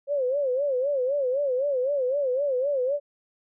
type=tone with vibrato; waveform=sine; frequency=538 Hz; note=C5; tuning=48 cents sharp; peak=-22 dBFS; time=0.07-3 s; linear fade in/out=50 ms; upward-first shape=sine; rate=3.9 Hz; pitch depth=140 cents each way; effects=none